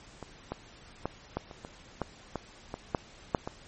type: clicks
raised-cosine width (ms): 1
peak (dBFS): -25 / -19 / -16 / -16 / -30 / -26 / -16 / -18 / -21 / -12 / -10 / -20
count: 12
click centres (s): 0.227 / 0.52 / 1.056 / 1.37 / 1.512 / 1.649 / 2.017 / 2.357 / 2.741 / 2.948 / 3.348 / 3.475
effects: pink hiss -53 dBFS RMS until 3.67 s + MP3 32 kbps